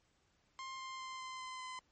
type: tone with pitch steps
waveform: sawtooth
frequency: 1057 / 1050.3 / 1043.7 / 1037 / 1030.5 / 1023.9 Hz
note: C6 / C6 / C6 / C6 / C6 / C6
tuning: +17 / +6 / -5 / -16 / -27 / -38 cents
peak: -40 dBFS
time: 0.59-1.79 s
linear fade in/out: 0 ms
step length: 200 ms
effects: pink hiss -75 dBFS RMS until 1.91 s + MP3 32 kbps